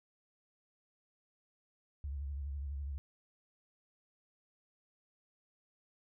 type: tone with vibrato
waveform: sine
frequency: 70.3 Hz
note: C#2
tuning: 25 cents sharp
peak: -37 dBFS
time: 2.04-2.98 s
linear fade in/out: 0 ms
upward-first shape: sine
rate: 12 Hz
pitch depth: 86 cents each way
effects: none